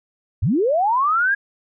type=linear sweep; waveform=sine; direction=up; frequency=69.3 to 1661.2 Hz; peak=-15 dBFS; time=0.42-1.35 s; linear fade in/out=10 ms; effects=none